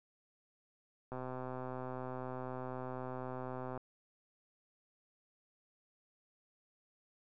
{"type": "click train", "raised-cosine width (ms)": 1, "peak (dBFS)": -29, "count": 341, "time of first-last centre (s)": [1.12, 3.776], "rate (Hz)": 128, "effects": []}